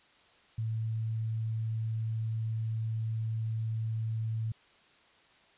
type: tone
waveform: sine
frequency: 111.5 Hz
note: A2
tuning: 23 cents sharp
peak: -30 dBFS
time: 0.58-4.52 s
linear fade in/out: 5 ms
effects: white hiss -62 dBFS RMS until 5.57 s + resampled to 8000 Hz